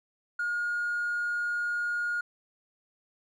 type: tone with hard clipping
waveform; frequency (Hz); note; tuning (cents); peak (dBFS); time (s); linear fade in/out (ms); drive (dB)
sine; 1430; F6; +41; -28; 0.39-2.21; 5; 1
effects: none

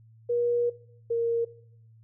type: tone pair in turn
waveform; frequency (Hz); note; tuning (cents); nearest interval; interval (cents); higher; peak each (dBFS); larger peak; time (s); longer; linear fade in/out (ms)
sine; 478.7 / 465.1; A#4 / A#4; +46 / -4; unison; 50; first; -23; neither; 0.29-0.7 / 1.1-1.45; first; 10
effects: noise-tail reverb RT60 0.6 s tail -18 dB re dry + added 112 Hz sine -52 dBFS peak until 2.03 s

